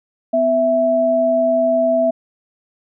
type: tone pair together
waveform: sine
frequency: 251.7 / 659.3 Hz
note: B3 / E5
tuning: +33 / 0 cents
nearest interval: octave + perfect fourth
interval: 1667 cents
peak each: -21 / -13 dBFS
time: 0.33-2.11 s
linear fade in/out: 10 ms
effects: none